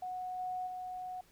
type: tone with level steps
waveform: sine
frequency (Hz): 735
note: F#5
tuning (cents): -12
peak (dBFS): -37 / -35 / -39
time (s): 0.02-1.21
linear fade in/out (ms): 5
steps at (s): 0.38 / 0.66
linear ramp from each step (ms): 20
effects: pink hiss -65 dBFS RMS until 1.31 s